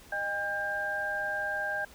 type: tone cluster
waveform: sine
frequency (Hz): 615 / 806 / 1595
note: D#5 / G5 / G6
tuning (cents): -20 / +48 / +30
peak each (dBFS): -37 / -37 / -31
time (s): 0.12-1.85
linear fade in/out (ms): 5
effects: pink hiss -54 dBFS RMS until 1.94 s